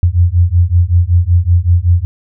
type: beating tone pair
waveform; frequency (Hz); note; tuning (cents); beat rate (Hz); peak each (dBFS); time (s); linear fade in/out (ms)
sine; 85 / 90.3; F2 / F#2; -46 / -42; 5.3; -10; 0.03-2.05; 0
effects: none